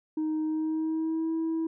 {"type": "tone with pitch glide", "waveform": "sine", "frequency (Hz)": [311.5, 324.7], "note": ["D#4", "E4"], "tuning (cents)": [2, -26], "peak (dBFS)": -24, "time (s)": [0.17, 1.67], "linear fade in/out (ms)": 5, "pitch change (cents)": 72, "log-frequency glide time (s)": [0.44, 1.32], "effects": ["tanh soft clip ceiling -25 dBFS"]}